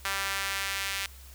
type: tone with high-pass filter sweep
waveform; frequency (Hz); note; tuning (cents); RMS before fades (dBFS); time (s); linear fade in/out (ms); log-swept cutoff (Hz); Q
sawtooth; 196; G3; 0; -32; 0.05-1.06; 2; 1400 to 2200; 1.2
effects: added 66 Hz sine -47 dBFS peak until 1.34 s + white hiss -53 dBFS RMS until 1.34 s